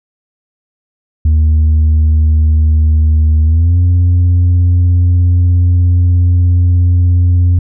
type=tone with pitch glide; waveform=sine; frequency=77.78 to 88.32 Hz; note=D#2 to F2; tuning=0 to +20 cents; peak=-3 dBFS; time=1.25-7.59 s; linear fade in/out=5 ms; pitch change=+220 cents; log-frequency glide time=3.44-3.77 s; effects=tanh soft clip ceiling -5 dBFS